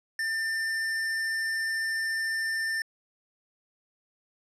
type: tone with tanh clipping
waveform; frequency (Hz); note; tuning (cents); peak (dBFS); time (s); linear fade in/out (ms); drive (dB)
sine; 1793; A6; +32; -29; 0.19-2.82; 2; 16
effects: low-pass 12000 Hz 12 dB/octave